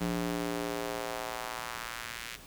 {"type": "tone with high-pass filter sweep", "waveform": "square", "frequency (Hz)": 58.27, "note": "A#1", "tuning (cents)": 0, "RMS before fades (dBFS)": -36, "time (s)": [0, 2.37], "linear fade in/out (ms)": 20, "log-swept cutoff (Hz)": [170, 2200], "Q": 1.3, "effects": ["pink hiss -51 dBFS RMS until 2.46 s"]}